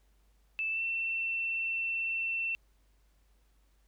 sine tone with pitch glide, 2637 to 2691 Hz, E7 to E7, 0 to +35 cents, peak -30 dBFS, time 0.59-2.55 s, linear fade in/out 0 ms, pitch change +35 cents, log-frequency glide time 0.7-0.82 s, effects added 50 Hz sine -64 dBFS peak until 3.87 s + pink hiss -74 dBFS RMS until 3.87 s

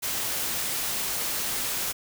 white noise, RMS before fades -29 dBFS, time 0.02-1.93 s, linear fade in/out 20 ms, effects none

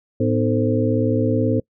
sine tone cluster, 109 / 251.8 / 311.1 / 444.8 / 523 Hz, A2 / B3 / D#4 / A4 / C5, -16 / +34 / 0 / +19 / -1 cents, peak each -21 / -21 / -24 / -23 / -24 dBFS, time 0.2-1.6 s, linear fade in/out 5 ms, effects noise-tail reverb RT60 0.1 s tail -25 dB re dry

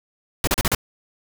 pink noise bursts, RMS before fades -19 dBFS, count 5, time 0.44-0.749 s, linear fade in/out 2 ms, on 33 ms, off 36 ms, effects none

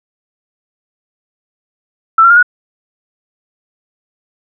sine tone with pitch steps, 1327 / 1369.8 / 1414.1 / 1459.7 Hz, E6 / F6 / F6 / F#6, +11 / -34 / +21 / -24 cents, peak -3 dBFS, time 2.18-2.428 s, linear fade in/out 5 ms, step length 62 ms, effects none

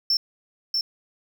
triangle tone with echo, 5380 Hz, E8, 34 cents sharp, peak -17 dBFS, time 0.1-0.17 s, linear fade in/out 2 ms, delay 640 ms, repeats 1, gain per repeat -3 dB, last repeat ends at 0.81 s, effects none

